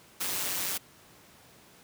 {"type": "noise with amplitude modulation", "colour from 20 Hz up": "white", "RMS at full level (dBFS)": -29, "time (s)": [0.2, 0.78], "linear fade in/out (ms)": 10, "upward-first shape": "sine", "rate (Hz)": 187, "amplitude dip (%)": 65, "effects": ["pink hiss -56 dBFS RMS until 1.83 s", "high-pass 100 Hz 12 dB/octave"]}